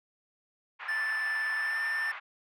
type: band-pass noise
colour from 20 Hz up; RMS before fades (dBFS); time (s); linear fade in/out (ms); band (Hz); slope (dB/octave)
pink; -41; 0.79-2.2; 20; 1000 to 2300; 24
type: tone with pitch glide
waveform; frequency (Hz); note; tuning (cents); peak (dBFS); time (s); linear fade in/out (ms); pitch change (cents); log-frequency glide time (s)
triangle; 1760 to 1785.6; A6 to A6; 0 to +25; -27; 0.88-2.12; 10; +25; 1.58-1.79
effects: none